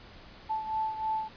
sine beating tone pair, 874 / 877.2 Hz, A5 / A5, -12 / -6 cents, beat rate 3.2 Hz, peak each -30 / -36 dBFS, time 0.49-1.29 s, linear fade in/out 20 ms, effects pink hiss -51 dBFS RMS until 1.36 s + resampled to 11025 Hz

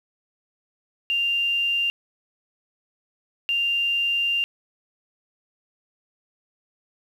sine tone bursts at uneven times, 2790 Hz, F7, 2 cents flat, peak -20 dBFS, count 2, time 1.1-1.9 / 3.49-4.44 s, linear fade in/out 0 ms, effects 8-bit

